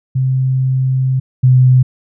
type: tone pair in turn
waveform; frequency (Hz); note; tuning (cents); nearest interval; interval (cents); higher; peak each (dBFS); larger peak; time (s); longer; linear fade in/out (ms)
sine; 130.81 / 127.97; C3 / C3; 0 / -38; unison; 38; first; -11 / -5; second; 0.15-1.2 / 1.43-1.83; first; 10
effects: none